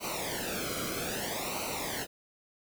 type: noise with flanger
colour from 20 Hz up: pink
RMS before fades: -35 dBFS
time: 0-2.07 s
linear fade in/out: 50 ms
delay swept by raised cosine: 0.58 to 1.12 ms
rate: 0.62 Hz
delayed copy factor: -0.85
effects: none